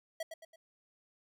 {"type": "tone with echo", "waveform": "square", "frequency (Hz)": 650, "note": "E5", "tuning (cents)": -24, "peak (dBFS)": -36, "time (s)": [0.2, 0.23], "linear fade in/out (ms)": 5, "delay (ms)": 110, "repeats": 3, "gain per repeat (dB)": -7, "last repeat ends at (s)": 0.56, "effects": []}